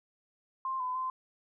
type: tone with pitch steps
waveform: sine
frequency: 1053 / 1010 / 1034 Hz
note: C6 / B5 / C6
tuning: +11 / +39 / -21 cents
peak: -31 dBFS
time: 0.65-1.1 s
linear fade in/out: 2 ms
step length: 150 ms
effects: none